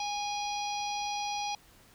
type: harmonic tone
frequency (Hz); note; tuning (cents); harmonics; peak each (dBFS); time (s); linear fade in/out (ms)
822; G#5; -18; 1 / 3 / 4 / 5 / 6 / 7; -33 / -41 / -43 / -44 / -44 / -42; 0-1.55; 2
effects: pink hiss -59 dBFS RMS until 1.94 s